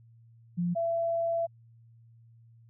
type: tone pair in turn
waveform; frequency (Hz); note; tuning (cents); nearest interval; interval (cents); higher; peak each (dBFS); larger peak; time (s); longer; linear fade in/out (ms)
sine; 174.61 / 670.8; F3 / E5; 0 / +30; octave + major seventh; 2330; second; -26; neither; 0.57-0.75 / 0.75-1.47; second; 20
effects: added 115 Hz sine -54 dBFS peak until 2.69 s